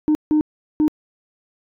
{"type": "tone bursts at uneven times", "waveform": "sine", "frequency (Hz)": 305.1, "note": "D#4", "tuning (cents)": -34, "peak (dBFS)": -11, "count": 3, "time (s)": [[0.08, 0.15], [0.31, 0.41], [0.8, 0.88]], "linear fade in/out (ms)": 0, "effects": ["tanh soft clip ceiling -11 dBFS"]}